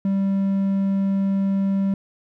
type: tone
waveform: triangle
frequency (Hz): 195.4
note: G3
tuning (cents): -5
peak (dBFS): -16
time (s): 0.05-1.94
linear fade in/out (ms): 2
effects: none